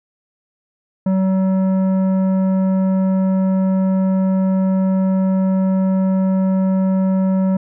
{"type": "tone with tanh clipping", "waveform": "triangle", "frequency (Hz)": 189.5, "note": "F#3", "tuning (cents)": 42, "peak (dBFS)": -15, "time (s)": [1.06, 7.57], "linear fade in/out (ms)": 5, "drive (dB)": 15, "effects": []}